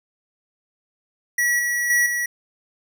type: tone with level steps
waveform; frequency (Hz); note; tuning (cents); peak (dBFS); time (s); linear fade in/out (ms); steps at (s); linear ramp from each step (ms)
square; 1931; B6; -39; -18 / -21 / -16 / -22; 1.38-2.26; 5; 1.59 / 1.9 / 2.06; 2
effects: none